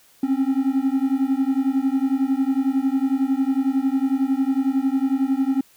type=beating tone pair; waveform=triangle; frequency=263 / 274 Hz; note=C4 / C#4; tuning=+9 / -20 cents; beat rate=11 Hz; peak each=-19 dBFS; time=0.23-5.61 s; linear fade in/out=5 ms; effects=white hiss -55 dBFS RMS until 5.76 s